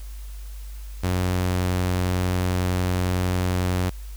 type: tone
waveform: sawtooth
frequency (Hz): 91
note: F#2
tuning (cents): -28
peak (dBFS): -17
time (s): 1.03-3.9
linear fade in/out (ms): 10
effects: added 50 Hz sine -33 dBFS peak until 4.16 s + white hiss -50 dBFS RMS until 4.16 s